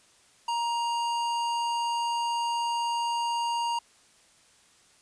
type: tone with hard clipping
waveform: sine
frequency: 939 Hz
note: A#5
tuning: 12 cents sharp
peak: -28 dBFS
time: 0.48-3.79 s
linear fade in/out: 5 ms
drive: 15 dB
effects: white hiss -60 dBFS RMS until 5.01 s + resampled to 22050 Hz